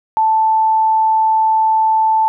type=tone; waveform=sine; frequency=880 Hz; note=A5; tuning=in tune; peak=-10 dBFS; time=0.17-2.28 s; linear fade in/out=0 ms; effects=none